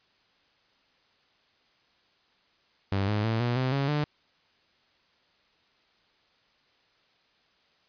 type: tone with pitch steps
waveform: sawtooth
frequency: 98 / 105.03 / 112.57 / 120.65 / 129.31 / 138.59 / 148.54 Hz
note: G2 / G#2 / A2 / B2 / C3 / C#3 / D3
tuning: 0 / +20 / +40 / -40 / -20 / 0 / +20 cents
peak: -21 dBFS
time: 2.92-4.04 s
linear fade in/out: 0 ms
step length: 160 ms
effects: white hiss -66 dBFS RMS until 7.88 s + resampled to 11025 Hz